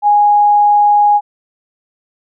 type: tone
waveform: sine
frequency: 827 Hz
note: G#5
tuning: 8 cents flat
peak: -6 dBFS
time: 0.02-1.21 s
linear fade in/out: 50 ms
effects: none